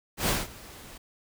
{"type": "noise with ADSR envelope", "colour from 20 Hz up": "pink", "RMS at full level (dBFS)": -24, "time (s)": [0.17, 0.98], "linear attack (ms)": 110, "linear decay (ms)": 190, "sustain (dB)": -22, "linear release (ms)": 9, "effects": []}